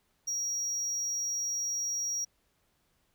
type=tone; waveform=triangle; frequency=5680 Hz; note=F8; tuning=28 cents sharp; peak=-29 dBFS; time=0.27-2.25 s; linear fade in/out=10 ms; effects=pink hiss -73 dBFS RMS until 3.14 s